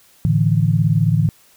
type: chord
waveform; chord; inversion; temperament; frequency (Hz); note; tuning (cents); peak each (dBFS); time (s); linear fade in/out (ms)
sine; A suspended fourth; none; equal; 110 / 146.83 / 164.81; A2 / D3 / E3; 0 / 0 / 0; -17; 0.25-1.29; 0
effects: white hiss -52 dBFS RMS until 1.56 s